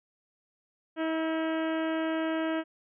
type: harmonic tone with a mistuned harmonic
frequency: 320.6 Hz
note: E4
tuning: 48 cents flat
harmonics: 1 / 2 / 3 / 4 / 5 / 6 / 7 / 8 / 9 / 10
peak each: -29 / -33 / -41 / -41 / -40 / -45 / -48 / -49 / -48 / -50 dBFS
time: 0.96-2.64 s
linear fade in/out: 50 ms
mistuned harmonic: 4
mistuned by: +29 cents
effects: none